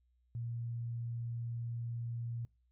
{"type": "tone", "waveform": "sine", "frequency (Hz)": 117.6, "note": "A#2", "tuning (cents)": 16, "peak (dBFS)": -37, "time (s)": [0.35, 2.45], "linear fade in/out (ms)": 0, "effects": ["noise-tail reverb RT60 0.3 s tail -23 dB re dry", "added 61 Hz sine -70 dBFS peak until 2.71 s"]}